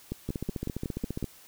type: two click trains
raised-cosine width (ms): 3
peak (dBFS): -19 / -19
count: 7 / 15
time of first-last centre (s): 0.12-1.227 / 0.29-1.242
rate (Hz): 5.42 / 14.7
effects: white hiss -54 dBFS RMS until 1.47 s